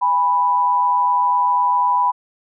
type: tone pair together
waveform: sine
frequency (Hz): 820 / 987.8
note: G#5 / B5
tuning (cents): -22 / 0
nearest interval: minor third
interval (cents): 322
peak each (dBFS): -22 / -14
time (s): 0.01-2.12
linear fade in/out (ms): 20
effects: none